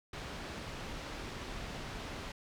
pink low-pass noise, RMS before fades -43 dBFS, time 0.13-2.32 s, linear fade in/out 5 ms, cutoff 4600 Hz, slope 12 dB/octave, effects none

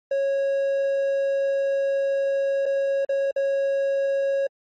triangle tone with dropouts, 550 Hz, C#5, 14 cents flat, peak -18 dBFS, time 0.11-4.47 s, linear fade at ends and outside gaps 5 ms, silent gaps 2.657-2.661 / 3.05-3.091 / 3.312-3.361 s, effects MP3 32 kbps

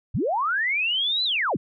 sine linear two-way sweep, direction up then down, 64.1 to 4086 to 64.1 Hz, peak -21 dBFS, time 0.14-1.57 s, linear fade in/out 10 ms, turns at 1.24 s, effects none

